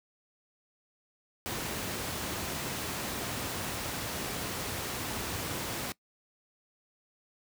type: noise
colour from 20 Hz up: pink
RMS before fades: -35 dBFS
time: 1.46-5.92 s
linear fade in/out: 0 ms
effects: noise-tail reverb RT60 0.1 s tail -22 dB re dry + high-pass 80 Hz 12 dB/octave